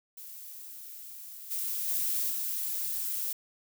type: noise with level steps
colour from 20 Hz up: violet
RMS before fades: -45 / -33 / -30 / -33 dBFS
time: 0.17-3.33 s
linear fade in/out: 5 ms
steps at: 1.5 / 1.87 / 2.29 s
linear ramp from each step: 20 ms
effects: none